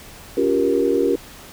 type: chord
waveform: sine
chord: G half-diminished seventh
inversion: second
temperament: just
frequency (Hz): 282.2 / 352.8 / 392 / 470.4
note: Db4 / F4 / G4 / Bb4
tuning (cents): +31 / +18 / 0 / +16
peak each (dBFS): -22 / -22 / -20 / -20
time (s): 0.37-1.16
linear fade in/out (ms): 5
effects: pink hiss -41 dBFS RMS until 1.52 s